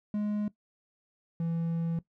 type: tone pair in turn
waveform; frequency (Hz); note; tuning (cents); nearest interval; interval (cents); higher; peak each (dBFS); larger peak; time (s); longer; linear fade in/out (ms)
triangle; 208.8 / 166.54; G#3 / E3; +10 / +18; major third; 392; first; -26; neither; 0.14-0.48 / 1.4-1.99; second; 2
effects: noise-tail reverb RT60 0.1 s tail -17 dB re dry